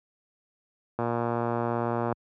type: click train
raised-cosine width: 1 ms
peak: -14 dBFS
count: 135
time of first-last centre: 0.99-2.126 s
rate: 118 Hz
effects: high-pass 80 Hz 12 dB/octave